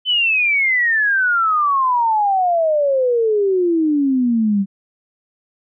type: exponential sweep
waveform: sine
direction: down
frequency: 3063 to 191.8 Hz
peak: -13 dBFS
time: 0.05-4.66 s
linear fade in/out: 50 ms
effects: none